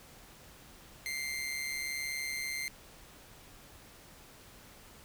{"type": "tone with amplitude modulation", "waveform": "sawtooth", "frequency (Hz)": 2093, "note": "C7", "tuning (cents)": 0, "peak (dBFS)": -29, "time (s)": [1.06, 2.68], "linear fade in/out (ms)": 0, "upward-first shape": "sine", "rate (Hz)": 141, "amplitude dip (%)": 55, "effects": ["pink hiss -55 dBFS RMS until 5.04 s"]}